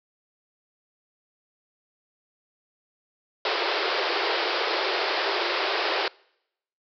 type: band-pass noise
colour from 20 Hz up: pink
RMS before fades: -26 dBFS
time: 3.45-6.08 s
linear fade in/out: 2 ms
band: 340 to 5100 Hz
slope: 96 dB/octave
effects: noise-tail reverb RT60 0.8 s tail -26 dB re dry